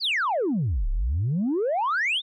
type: exponential two-way sweep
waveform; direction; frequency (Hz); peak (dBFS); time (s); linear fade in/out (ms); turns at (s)
sine; down then up; 4964 to 31.72 to 3729; -20; 0-2.22; 50; 0.89
effects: tanh soft clip ceiling -19 dBFS